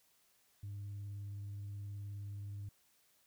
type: tone with vibrato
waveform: sine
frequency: 101.1 Hz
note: G#2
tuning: 46 cents flat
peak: -40 dBFS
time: 0.63-2.69 s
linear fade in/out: 5 ms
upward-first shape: sine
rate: 19 Hz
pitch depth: 16 cents each way
effects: tanh soft clip ceiling -40 dBFS + white hiss -72 dBFS RMS until 3.26 s